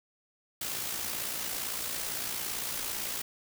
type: noise with amplitude modulation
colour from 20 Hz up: white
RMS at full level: -33 dBFS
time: 0.61-3.22 s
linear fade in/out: 5 ms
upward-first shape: sine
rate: 57.8 Hz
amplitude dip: 45%
effects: none